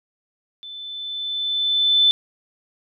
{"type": "tone with level ramp", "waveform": "sine", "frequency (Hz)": 3520, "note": "A7", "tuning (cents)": 0, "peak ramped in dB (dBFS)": [-34, -11], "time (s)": [0.63, 2.11], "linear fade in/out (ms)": 0, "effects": []}